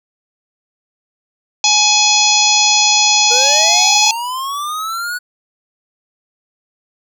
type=harmonic tone; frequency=842 Hz; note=G#5; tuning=24 cents sharp; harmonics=1 / 3 / 4 / 5 / 6 / 7 / 8; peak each=-17 / -17 / -17 / -17 / -17 / -17 / -17 dBFS; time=1.64-4.11 s; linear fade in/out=2 ms
type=linear sweep; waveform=square; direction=up; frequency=466.2 to 1480 Hz; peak=-20 dBFS; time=3.3-5.19 s; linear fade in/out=20 ms
effects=none